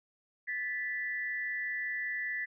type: tone pair together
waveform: sine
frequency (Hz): 1750.5 / 1975.5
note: A6 / B6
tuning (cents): -9 / 0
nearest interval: major second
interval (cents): 209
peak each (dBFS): -36 / -35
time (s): 0.47-2.46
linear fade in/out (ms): 20
effects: none